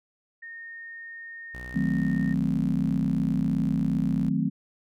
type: tone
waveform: sine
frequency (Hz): 1840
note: A#6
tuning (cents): -23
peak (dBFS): -38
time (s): 0.42-2.34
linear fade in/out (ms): 10
type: tone with pitch glide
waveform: sawtooth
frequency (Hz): 61.74 to 57.27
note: B1 to A#1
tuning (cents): 0 to -30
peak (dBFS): -35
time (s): 1.54-4.3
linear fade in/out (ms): 5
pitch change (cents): -130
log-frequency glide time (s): 2.24-3.27
type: chord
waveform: sine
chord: D# diminished seventh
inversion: none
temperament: equal with one note detuned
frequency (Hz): 157.1 / 185 / 220 / 261.6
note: D#3 / F#3 / A3 / C4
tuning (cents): +17 / 0 / 0 / 0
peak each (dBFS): -28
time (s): 1.74-4.5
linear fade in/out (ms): 20
effects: none